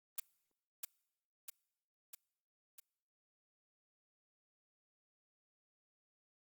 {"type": "noise with echo", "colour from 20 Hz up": "blue", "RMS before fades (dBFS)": -37, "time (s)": [0.18, 0.2], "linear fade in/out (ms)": 5, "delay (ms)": 650, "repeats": 4, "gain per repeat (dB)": -4, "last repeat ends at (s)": 2.8, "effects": ["noise-tail reverb RT60 0.9 s tail -25 dB re dry", "Opus 32 kbps"]}